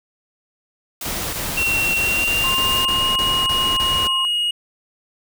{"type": "noise", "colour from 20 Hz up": "white", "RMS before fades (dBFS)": -29, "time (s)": [1.01, 2.85], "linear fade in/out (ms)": 2}
{"type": "noise bursts", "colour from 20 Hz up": "pink", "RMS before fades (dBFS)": -27, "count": 10, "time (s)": [1.05, 4.075], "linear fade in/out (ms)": 5, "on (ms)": 280, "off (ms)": 25}
{"type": "tone with pitch glide", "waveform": "triangle", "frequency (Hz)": [2732, 2879], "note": ["F7", "F#7"], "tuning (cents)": [-39, -48], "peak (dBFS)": -16, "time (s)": [1.57, 4.51], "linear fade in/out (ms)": 5, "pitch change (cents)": 91, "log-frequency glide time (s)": [1.96, 3.17]}
{"type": "tone", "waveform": "sine", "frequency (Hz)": 1057, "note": "C6", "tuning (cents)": 17, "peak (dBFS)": -23, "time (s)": [2.44, 4.25], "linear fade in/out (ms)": 0}
{"effects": []}